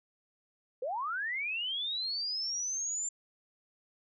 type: linear sweep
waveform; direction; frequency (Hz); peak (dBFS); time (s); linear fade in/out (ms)
sine; up; 466.2 to 7300; -32; 0.82-3.09; 5
effects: none